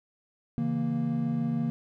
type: chord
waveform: triangle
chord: A# diminished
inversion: first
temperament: equal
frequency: 138.59 / 164.81 / 233.1 Hz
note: C#3 / E3 / A#3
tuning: 0 / 0 / 0 cents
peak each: -31 / -30 / -26 dBFS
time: 0.58-1.7 s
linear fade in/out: 0 ms
effects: none